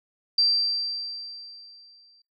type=tone with exponential decay; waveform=sine; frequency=4699 Hz; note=D8; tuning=in tune; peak=-16 dBFS; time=0.38-2.22 s; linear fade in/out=5 ms; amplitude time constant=400 ms; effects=noise-tail reverb RT60 0.2 s tail -24 dB re dry